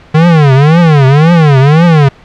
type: tone with vibrato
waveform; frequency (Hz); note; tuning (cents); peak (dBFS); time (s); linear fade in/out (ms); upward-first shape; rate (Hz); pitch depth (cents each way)
square; 151.3; D#3; -48; -3; 0.14-2.09; 10; triangle; 1.9; 270
effects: pink hiss -38 dBFS RMS until 2.24 s + low-pass 3000 Hz 12 dB/octave